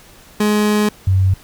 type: tone pair in turn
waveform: 30% pulse / sine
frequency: 210 / 94.8 Hz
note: G#3 / F#2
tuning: +19 / +43 cents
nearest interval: octave + major second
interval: 1376 cents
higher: first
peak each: -10 dBFS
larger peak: neither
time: 0.4-0.89 / 1.07-1.34 s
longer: first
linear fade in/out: 5 ms
effects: pink hiss -44 dBFS RMS until 1.43 s